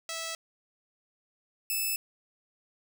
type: tone pair in turn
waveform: 5% pulse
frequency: 655 / 2620 Hz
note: E5 / E7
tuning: -11 / -11 cents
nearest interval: 2 octaves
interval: 2400 cents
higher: second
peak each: -23 / -19 dBFS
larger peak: second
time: 0.09-0.35 / 1.7-1.96 s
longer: neither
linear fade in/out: 2 ms
effects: none